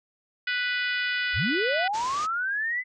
harmonic tone, 493.9 Hz, B4, in tune, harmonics 3 / 4 / 5 / 6 / 7 / 8 / 9 / 10, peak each -28 / -30 / -34 / -35 / -38 / -42 / -42 / -43 dBFS, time 0.47-1.88 s, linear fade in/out 5 ms
sine linear sweep, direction up, 42.47 to 2045 Hz, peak -25 dBFS, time 1.33-2.84 s, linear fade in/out 50 ms
white low-pass noise, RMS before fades -39 dBFS, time 1.93-2.27 s, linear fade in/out 20 ms, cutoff 7100 Hz, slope 48 dB/octave
effects none

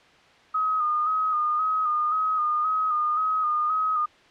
sine tone with vibrato, 1244.5 Hz, D#6, in tune, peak -21 dBFS, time 0.54-4.06 s, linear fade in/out 10 ms, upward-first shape square, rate 1.9 Hz, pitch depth 34 cents each way, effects white hiss -54 dBFS RMS until 4.3 s + low-pass 3000 Hz 12 dB/octave

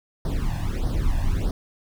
brown noise with flanger, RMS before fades -23 dBFS, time 0.25-1.51 s, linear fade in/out 2 ms, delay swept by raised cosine 0.2 to 1.17 ms, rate 1.6 Hz, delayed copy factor +1, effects none

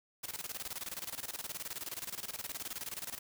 white noise with tremolo, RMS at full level -40 dBFS, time 0.23-3.19 s, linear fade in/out 10 ms, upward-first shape square, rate 19 Hz, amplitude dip 80%, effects none

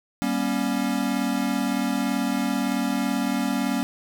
square chord, G diminished, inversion none, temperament equal with one note detuned, 196 / 239.2 / 277.2 Hz, G3 / Bb3 / Db4, 0 / +45 / 0 cents, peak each -29 / -27 / -27 dBFS, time 0.22-3.83 s, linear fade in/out 0 ms, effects none

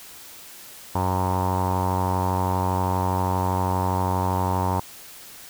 sawtooth tone with low-pass filter, 92.5 Hz, F#2, in tune, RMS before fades -23 dBFS, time 0.95-4.8 s, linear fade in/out 5 ms, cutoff 930 Hz, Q 7.6, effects white hiss -43 dBFS RMS until 5.49 s

